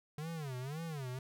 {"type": "tone with vibrato", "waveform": "square", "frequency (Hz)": 144.6, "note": "D3", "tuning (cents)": -27, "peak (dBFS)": -40, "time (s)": [0.18, 1.19], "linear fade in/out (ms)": 2, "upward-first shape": "sine", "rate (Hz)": 1.9, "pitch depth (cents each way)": 250, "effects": []}